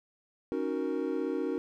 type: chord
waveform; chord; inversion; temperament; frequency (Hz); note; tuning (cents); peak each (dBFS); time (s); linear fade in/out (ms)
triangle; D# minor seventh; third; equal with one note detuned; 275.3 / 311.1 / 370 / 466.2; C#4 / D#4 / F#4 / A#4; -12 / 0 / 0 / 0; -33; 0.52-1.58; 0
effects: none